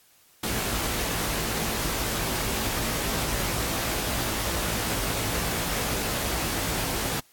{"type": "noise with comb filter", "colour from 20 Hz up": "pink", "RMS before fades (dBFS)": -28, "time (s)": [0.43, 7.2], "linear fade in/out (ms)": 5, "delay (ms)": 18, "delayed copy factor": 0.7, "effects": ["white hiss -59 dBFS RMS until 7.32 s", "AAC 64 kbps"]}